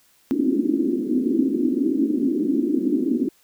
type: band-pass noise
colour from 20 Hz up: pink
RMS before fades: -21 dBFS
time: 0.31-3.29 s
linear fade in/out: 0 ms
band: 250 to 330 Hz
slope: 48 dB/octave
effects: white hiss -59 dBFS RMS until 3.43 s